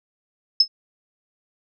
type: tone with exponential decay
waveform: sine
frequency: 5200 Hz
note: E8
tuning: 24 cents flat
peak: -7 dBFS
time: 0.6-0.68 s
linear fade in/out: 5 ms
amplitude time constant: 16 ms
effects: none